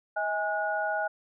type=tone cluster; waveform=sine; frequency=637 / 823 / 1453 Hz; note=D#5 / G#5 / F#6; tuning=+41 / -16 / -32 cents; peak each=-31 dBFS; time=0.16-1.08 s; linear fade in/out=10 ms; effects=none